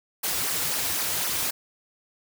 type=noise with flanger; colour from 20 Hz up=white; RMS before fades=-27 dBFS; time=0.23-1.51 s; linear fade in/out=10 ms; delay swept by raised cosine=0.26 to 5.36 ms; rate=3.9 Hz; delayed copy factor=-0.8; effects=none